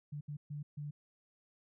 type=tone bursts at uneven times; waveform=sine; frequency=146.83 Hz; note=D3; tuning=in tune; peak=-39 dBFS; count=4; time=0.12-0.21 / 0.28-0.37 / 0.5-0.63 / 0.77-0.91 s; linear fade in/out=10 ms; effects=none